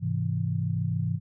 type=chord; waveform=sine; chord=Ab augmented; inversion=none; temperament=equal; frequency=103.83 / 130.81 / 164.81 Hz; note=Ab2 / C3 / E3; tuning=0 / 0 / 0 cents; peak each=-29 / -30 / -29 dBFS; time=0-1.2 s; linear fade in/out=50 ms; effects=none